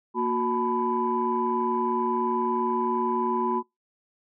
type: tone cluster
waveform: sine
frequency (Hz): 235.3 / 365.7 / 872 / 995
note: A#3 / F#4 / A5 / B5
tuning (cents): +16 / -20 / -16 / +13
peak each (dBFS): -29 / -27 / -33 / -26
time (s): 0.14-3.63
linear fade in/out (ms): 50
effects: noise-tail reverb RT60 0.2 s tail -26 dB re dry + tanh soft clip ceiling -13 dBFS